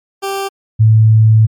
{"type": "tone pair in turn", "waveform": ["20% pulse", "sine"], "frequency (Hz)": [392, 110], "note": ["G4", "A2"], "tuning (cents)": [0, 0], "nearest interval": "octave + minor seventh", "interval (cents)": 2200, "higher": "first", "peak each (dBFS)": [-12, -4], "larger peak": "second", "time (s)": [[0.22, 0.49], [0.79, 1.47]], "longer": "second", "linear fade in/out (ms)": 20, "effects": ["MP3 96 kbps"]}